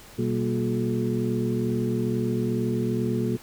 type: tone cluster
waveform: sine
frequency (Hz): 123.7 / 193.1 / 235.4 / 358.3 / 426.7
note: B2 / G3 / A#3 / F4 / G#4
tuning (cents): +3 / -26 / +17 / +44 / +47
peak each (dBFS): -28 / -31 / -27 / -30 / -32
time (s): 0.18-3.37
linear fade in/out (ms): 10
effects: pink hiss -47 dBFS RMS until 3.42 s